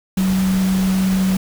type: tone in noise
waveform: sine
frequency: 188.9 Hz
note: F#3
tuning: 36 cents sharp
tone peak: -14 dBFS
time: 0.17-1.37 s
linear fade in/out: 5 ms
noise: pink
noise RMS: -28 dBFS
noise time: 0.17-1.37 s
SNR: +11 dB
effects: none

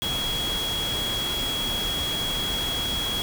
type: tone in noise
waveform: sine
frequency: 3322 Hz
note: G#7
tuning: in tune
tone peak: -26 dBFS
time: 0.02-3.22 s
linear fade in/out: 0 ms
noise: pink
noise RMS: -31 dBFS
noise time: 0.02-3.22 s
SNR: +2 dB
effects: none

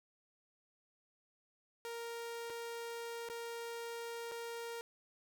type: tone with dropouts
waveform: sawtooth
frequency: 466.2 Hz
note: A#4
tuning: in tune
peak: -38 dBFS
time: 1.85-4.81 s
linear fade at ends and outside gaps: 0 ms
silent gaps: 2.499-2.503 / 3.288-3.299 / 4.314-4.319 s
effects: none

